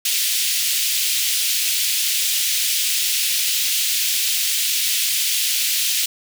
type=high-pass noise; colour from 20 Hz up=pink; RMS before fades=-20 dBFS; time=0.05-6.06 s; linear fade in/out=5 ms; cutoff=2700 Hz; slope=24 dB/octave; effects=none